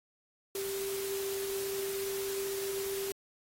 sine tone in noise, 392 Hz, G4, in tune, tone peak -34 dBFS, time 0.55-3.12 s, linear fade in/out 2 ms, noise white, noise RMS -41 dBFS, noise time 0.55-3.12 s, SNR +4 dB, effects AAC 48 kbps

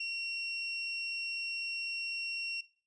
35% pulse tone, 2736 Hz, F7, 36 cents flat, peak -33 dBFS, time 0-2.61 s, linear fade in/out 5 ms, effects noise-tail reverb RT60 0.4 s tail -18 dB re dry + resampled to 22050 Hz

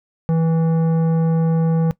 triangle tone with tanh clipping, 163.3 Hz, E3, 16 cents flat, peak -16 dBFS, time 0.29-1.91 s, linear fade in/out 0 ms, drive 16 dB, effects noise-tail reverb RT60 0.1 s tail -18 dB re dry

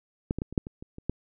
clicks, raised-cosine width 3 ms, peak -13 / -18 / -17 / -27 / -9 / -25 / -28 / -28 / -14 dBFS, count 9, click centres 0.309 / 0.386 / 0.419 / 0.526 / 0.578 / 0.669 / 0.825 / 0.984 / 1.096 s, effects none

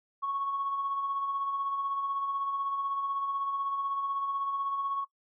sine tone with tremolo, 1106 Hz, C#6, 4 cents flat, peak -27 dBFS, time 0.22-5.05 s, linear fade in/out 20 ms, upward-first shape sine, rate 16 Hz, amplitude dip 40%, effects noise-tail reverb RT60 0.1 s tail -20 dB re dry + tanh soft clip ceiling -23 dBFS

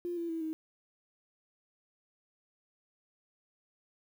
sine tone with pitch steps, 349.2 / 338.1 / 327.3 / 316.9 Hz, F4 / E4 / E4 / D#4, 0 / +44 / -12 / +32 cents, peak -33 dBFS, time 0.05-0.53 s, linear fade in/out 0 ms, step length 120 ms, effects 10-bit

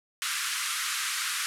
pink band-pass noise, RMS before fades -31 dBFS, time 0.22-1.46 s, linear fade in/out 0 ms, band 1200 to 12000 Hz, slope 48 dB/octave, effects none

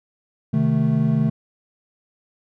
triangle chord, A diminished, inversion first, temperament equal, 130.81 / 155.56 / 220 Hz, C3 / Eb3 / A3, 0 / 0 / 0 cents, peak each -20 / -18 / -18 dBFS, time 0.53-1.3 s, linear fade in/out 10 ms, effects none

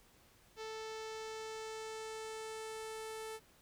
sawtooth tone with low-pass filter sweep, 440 Hz, A4, in tune, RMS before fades -45 dBFS, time 0.56-3.4 s, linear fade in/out 50 ms, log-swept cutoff 5400 to 11000 Hz, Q 1.5, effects pink hiss -66 dBFS RMS until 3.61 s

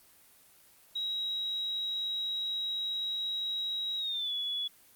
sine tone with pitch glide, 3837 to 3399 Hz, A#7 to G#7, +49 to +39 cents, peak -31 dBFS, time 0.95-4.68 s, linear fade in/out 10 ms, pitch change -210 cents, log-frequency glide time 3.98-4.33 s, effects white hiss -60 dBFS RMS until 4.95 s + Opus 24 kbps

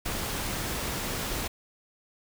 pink noise, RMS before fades -32 dBFS, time 0.05-1.48 s, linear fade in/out 10 ms, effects none

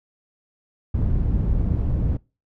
white low-pass noise, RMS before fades -21 dBFS, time 0.94-2.17 s, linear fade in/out 5 ms, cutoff 100 Hz, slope 12 dB/octave, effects noise-tail reverb RT60 0.3 s tail -24 dB re dry

